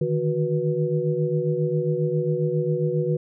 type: tone cluster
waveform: sine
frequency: 150.6 / 158 / 367.6 / 487.3 Hz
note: D3 / D#3 / F#4 / B4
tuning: +44 / +27 / -11 / -23 cents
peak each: -26 dBFS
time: 0.01-3.17 s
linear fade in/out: 5 ms
effects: none